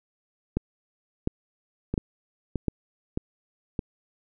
two click trains, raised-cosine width 3 ms, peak -14 / -11 dBFS, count 4 / 4, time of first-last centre 1.94-3.792 / 0.57-2.683 s, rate 1.62 / 1.42 Hz, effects none

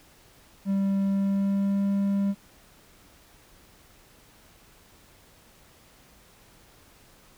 triangle tone with pitch glide, 196 to 198.62 Hz, G3 to G3, 0 to +23 cents, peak -20 dBFS, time 0.65-2.35 s, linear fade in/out 50 ms, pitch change +23 cents, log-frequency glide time 1.01-1.85 s, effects pink hiss -56 dBFS RMS until 7.37 s

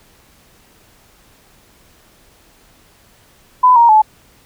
sine tone with pitch steps, 1003 / 938 / 863 Hz, B5 / A#5 / A5, +26 / +11 / -34 cents, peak -5 dBFS, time 3.63-4.02 s, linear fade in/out 10 ms, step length 130 ms, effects pink hiss -50 dBFS RMS until 4.45 s

